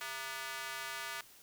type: tone with high-pass filter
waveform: square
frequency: 133.7 Hz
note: C3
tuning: 38 cents sharp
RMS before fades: -42 dBFS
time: 0.01-1.21 s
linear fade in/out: 0 ms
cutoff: 1400 Hz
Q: 1.3
effects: white hiss -59 dBFS RMS until 1.42 s